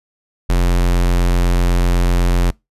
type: tone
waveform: square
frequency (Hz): 44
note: F1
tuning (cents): +14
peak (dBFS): -12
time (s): 0.49-2.51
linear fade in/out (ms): 10
effects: noise-tail reverb RT60 0.2 s tail -25 dB re dry + resampled to 32000 Hz